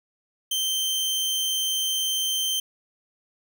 sawtooth tone, 3121 Hz, G7, 8 cents flat, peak -20 dBFS, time 0.51-2.6 s, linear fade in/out 5 ms, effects none

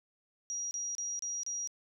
sine tone bursts, 5740 Hz, F8, 47 cents sharp, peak -34 dBFS, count 5, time 0.5-1.674 s, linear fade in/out 0 ms, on 210 ms, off 31 ms, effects none

